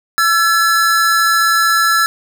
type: tone pair together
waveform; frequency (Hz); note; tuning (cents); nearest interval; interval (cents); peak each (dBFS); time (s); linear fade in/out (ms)
square; 1343.1 / 1704; E6 / G#6; +32 / +44; major third; 412; -13 / -15; 0.18-2.06; 0
effects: none